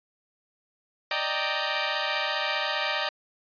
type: chord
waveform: 10% pulse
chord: Eb major seventh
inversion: third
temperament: equal with one note detuned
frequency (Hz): 587.3 / 622.3 / 784 / 925.9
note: D5 / Eb5 / G5 / Bb5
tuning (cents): 0 / 0 / 0 / -12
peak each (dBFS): -23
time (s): 1.11-3.09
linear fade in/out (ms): 2
effects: resampled to 11025 Hz